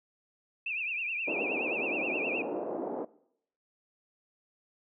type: tone with vibrato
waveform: sine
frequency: 2555 Hz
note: D#7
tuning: 45 cents sharp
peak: -31 dBFS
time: 0.66-2.42 s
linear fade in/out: 5 ms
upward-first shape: triangle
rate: 9.5 Hz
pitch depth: 150 cents each way
type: band-pass noise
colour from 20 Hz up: pink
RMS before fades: -35 dBFS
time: 1.27-3.05 s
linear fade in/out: 10 ms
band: 290 to 710 Hz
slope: 24 dB/octave
effects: noise-tail reverb RT60 0.7 s tail -20 dB re dry